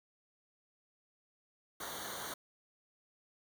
pink noise with comb filter, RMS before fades -43 dBFS, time 1.8-2.34 s, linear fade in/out 5 ms, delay 0.39 ms, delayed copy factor -1, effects none

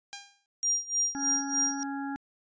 5% pulse tone with exponential decay, 803 Hz, G5, 41 cents sharp, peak -24 dBFS, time 0.13-0.46 s, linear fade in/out 0 ms, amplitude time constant 70 ms
sine tone with tremolo, 5700 Hz, F8, 34 cents sharp, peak -23 dBFS, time 0.63-1.83 s, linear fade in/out 0 ms, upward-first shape sine, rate 3.3 Hz, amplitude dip 90%
harmonic tone, 277.2 Hz, C#4, in tune, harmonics 1 / 3 / 5 / 6, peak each -33 / -38 / -44 / -44 dBFS, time 1.15-2.16 s, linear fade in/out 0 ms
effects resampled to 16000 Hz

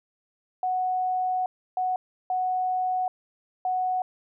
sine tone bursts at uneven times, 739 Hz, F#5, 2 cents flat, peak -23 dBFS, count 4, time 0.63-1.46 / 1.77-1.96 / 2.3-3.08 / 3.65-4.02 s, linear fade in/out 2 ms, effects none

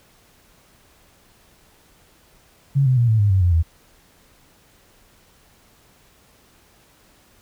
sine tone with pitch steps, 138.5 / 128.48 / 119.19 / 110.56 / 102.57 / 95.15 / 88.26 / 81.88 Hz, C#3 / C3 / A#2 / A2 / G#2 / F#2 / F2 / E2, -1 / -31 / +39 / +9 / -21 / +49 / +19 / -11 cents, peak -13 dBFS, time 2.75-3.63 s, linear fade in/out 20 ms, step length 110 ms, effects pink hiss -55 dBFS RMS until 7.41 s

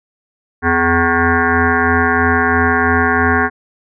sine tone with frequency modulation, 928 Hz, A#5, 8 cents flat, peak -10 dBFS, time 0.62-3.5 s, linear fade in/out 50 ms, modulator 169 Hz, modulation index 5.1, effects none

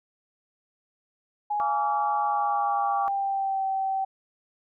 sine tone with pitch glide, 832 to 771.8 Hz, G#5 to G5, +3 to -27 cents, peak -24 dBFS, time 1.5-4.05 s, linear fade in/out 10 ms, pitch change -130 cents, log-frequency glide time 2.19-3.64 s
harmonic tone, 229.8 Hz, A#3, 25 cents flat, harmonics 3 / 4 / 5 / 6, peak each -35 / -38 / -28 / -39 dBFS, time 1.6-3.08 s, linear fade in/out 0 ms
effects none

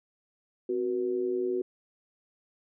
sine tone with amplitude modulation, 369.6 Hz, F#4, 2 cents flat, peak -23 dBFS, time 0.69-1.62 s, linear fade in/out 5 ms, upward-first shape sine, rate 111 Hz, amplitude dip 75%, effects none

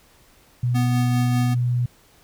sine tone, 122.5 Hz, B2, 14 cents flat, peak -18 dBFS, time 0.63-1.86 s, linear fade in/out 5 ms
square tone with tremolo, 246.9 Hz, B3, in tune, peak -22 dBFS, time 0.74-1.55 s, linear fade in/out 20 ms, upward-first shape sine, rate 5 Hz, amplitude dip 30%
effects pink hiss -55 dBFS RMS until 2.23 s

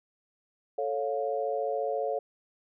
sine chord, A augmented, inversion none, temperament equal with one note detuned, 440 / 554.4 / 704.9 Hz, A4 / C#5 / E#5, 0 / 0 / +16 cents, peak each -32 / -31 / -33 dBFS, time 0.78-2.19 s, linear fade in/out 5 ms, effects none

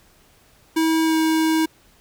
square tone with pitch glide, 322 to 319 Hz, E4 to D#4, -41 to +43 cents, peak -17 dBFS, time 0.76-1.66 s, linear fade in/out 10 ms, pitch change -16 cents, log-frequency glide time 1.04-1.16 s, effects pink hiss -55 dBFS RMS until 2 s

